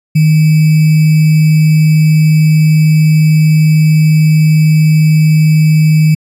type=tone with sample-and-hold; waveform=sine; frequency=155.56 Hz; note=D#3; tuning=in tune; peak=-4 dBFS; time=0.15-6.15 s; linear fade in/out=10 ms; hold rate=2450 Hz; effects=resampled to 32000 Hz